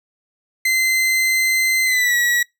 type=tone with pitch glide; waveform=40% pulse; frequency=2065 to 1926.7 Hz; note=C7 to B6; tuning=-23 to -43 cents; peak=-14 dBFS; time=0.65-2.43 s; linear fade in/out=5 ms; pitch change=-120 cents; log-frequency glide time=1.84-2.15 s; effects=noise-tail reverb RT60 0.2 s tail -26 dB re dry